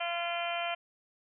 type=harmonic tone; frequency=343.4 Hz; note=F4; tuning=29 cents flat; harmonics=2 / 3 / 4 / 5 / 6 / 7 / 8 / 9; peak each=-34 / -43 / -40 / -46 / -44 / -39 / -43 / -40 dBFS; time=0-0.75 s; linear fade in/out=10 ms; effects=none